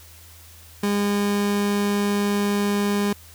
30% pulse tone, 203.6 Hz, G#3, 34 cents flat, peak -17 dBFS, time 0.83-3.13 s, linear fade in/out 5 ms, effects added 82 Hz sine -47 dBFS peak until 3.34 s + white hiss -48 dBFS RMS until 3.34 s

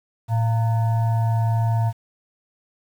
sine tone with frequency modulation, 112.3 Hz, A2, 36 cents sharp, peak -17 dBFS, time 0.28-1.93 s, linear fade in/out 50 ms, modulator 803 Hz, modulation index 0.41, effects 8-bit

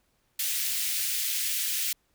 white high-pass noise, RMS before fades -29 dBFS, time 0.39-1.93 s, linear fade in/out 5 ms, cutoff 2000 Hz, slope 24 dB/octave, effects pink hiss -71 dBFS RMS until 2.14 s

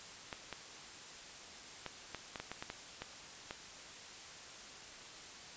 clicks, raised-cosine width 0.3 ms, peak -25 dBFS, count 11, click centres 0.328 / 0.527 / 1.863 / 2.147 / 2.358 / 2.4 / 2.516 / 2.625 / 2.701 / 3.02 / 3.509 s, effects white hiss -51 dBFS RMS until 5.56 s + resampled to 16000 Hz

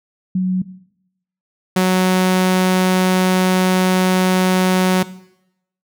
sine / sawtooth tone pair in turn, 185 / 185 Hz, F#3 / F#3, 0 / 0 cents, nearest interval unison, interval 0 cents, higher neither, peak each -14 / -8 dBFS, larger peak second, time 0.35-0.62 / 1.76-5.03 s, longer second, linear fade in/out 5 ms, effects noise-tail reverb RT60 0.8 s tail -17 dB re dry

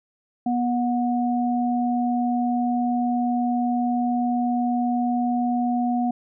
sine tone pair together, 243.1 / 728.5 Hz, B3 / F#5, -27 / -27 cents, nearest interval octave + perfect fifth, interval 1900 cents, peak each -21 / -25 dBFS, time 0.46-6.11 s, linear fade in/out 5 ms, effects none

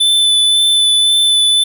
square tone with vibrato, 3509 Hz, A7, 5 cents flat, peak -9 dBFS, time 0-1.64 s, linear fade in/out 10 ms, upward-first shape sine, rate 1.9 Hz, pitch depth 12 cents each way, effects none

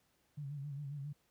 sine tone with vibrato, 142.5 Hz, C#3, 48 cents sharp, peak -40 dBFS, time 0.37-1.13 s, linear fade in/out 10 ms, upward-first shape sine, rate 7.4 Hz, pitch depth 76 cents each way, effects pink hiss -75 dBFS RMS until 1.3 s + high-pass 60 Hz 12 dB/octave

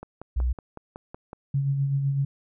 click train, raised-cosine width 1 ms, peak -24 dBFS, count 8, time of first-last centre 0.03-1.331 s, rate 5.38 Hz
sine tone, 61.74 Hz, B1, in tune, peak -21 dBFS, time 0.36-0.53 s, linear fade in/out 10 ms
sine tone with tremolo, 138.59 Hz, C#3, in tune, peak -20 dBFS, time 1.54-2.25 s, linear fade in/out 5 ms, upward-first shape sine, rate 7.9 Hz, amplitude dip 40%
effects none

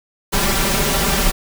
pink noise with comb filter, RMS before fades -17 dBFS, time 0.32-1.32 s, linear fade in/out 20 ms, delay 5.1 ms, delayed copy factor +0.95, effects none

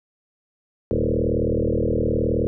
sine tone with frequency modulation, 279.9 Hz, C#4, 17 cents sharp, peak -18 dBFS, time 0.91-2.47 s, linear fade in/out 0 ms, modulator 39.1 Hz, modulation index 6.2, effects none

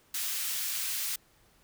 white high-pass noise, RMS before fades -33 dBFS, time 0.14-1.16 s, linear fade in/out 5 ms, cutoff 1800 Hz, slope 12 dB/octave, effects pink hiss -64 dBFS RMS until 1.63 s

